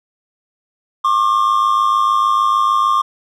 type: tone pair together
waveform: triangle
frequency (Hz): 1080 / 1186.6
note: C#6 / D6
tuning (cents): -45 / +18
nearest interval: major second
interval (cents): 163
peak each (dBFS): -12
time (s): 1.04-3.02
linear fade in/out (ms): 10
effects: tanh soft clip ceiling -4 dBFS